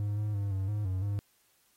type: tone with pitch steps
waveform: triangle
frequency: 103.1 / 105.4 / 100.6 / 96.1 / 104.7 / 93.5 / 101.5 Hz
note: G#2 / G#2 / G2 / G2 / G#2 / F#2 / G#2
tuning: -12 / +26 / +45 / -34 / +15 / +19 / -39 cents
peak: -27 dBFS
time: 0-1.19 s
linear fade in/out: 0 ms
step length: 170 ms
effects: white hiss -69 dBFS RMS until 1.76 s + AAC 48 kbps